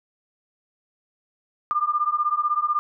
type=beating tone pair; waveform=sine; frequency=1194 / 1210 Hz; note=D6 / D#6; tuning=+28 / -49 cents; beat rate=16 Hz; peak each=-23 dBFS; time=1.71-2.79 s; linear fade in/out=0 ms; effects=none